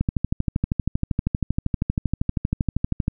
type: click train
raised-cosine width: 5 ms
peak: -8 dBFS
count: 40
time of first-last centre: 0.01-3.081 s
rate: 12.7 Hz
effects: none